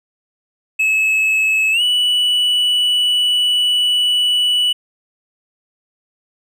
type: tone with pitch glide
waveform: triangle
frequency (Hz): 2588 to 2956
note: E7 to F#7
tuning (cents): -32 to -2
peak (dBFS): -11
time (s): 0.79-4.73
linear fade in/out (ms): 10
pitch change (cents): +230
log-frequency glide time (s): 1.72-1.82
effects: none